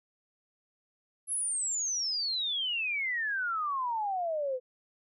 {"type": "exponential sweep", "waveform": "sine", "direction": "down", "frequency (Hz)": [11175, 493.9], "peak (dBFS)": -29, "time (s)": [1.27, 4.6], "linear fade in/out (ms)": 50, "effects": []}